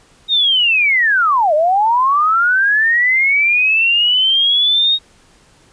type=linear two-way sweep; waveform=sine; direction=down then up; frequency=3765 to 587.3 to 3765 Hz; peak=-10 dBFS; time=0.28-4.99 s; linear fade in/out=50 ms; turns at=1.54 s; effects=pink hiss -50 dBFS RMS until 5.72 s + resampled to 22050 Hz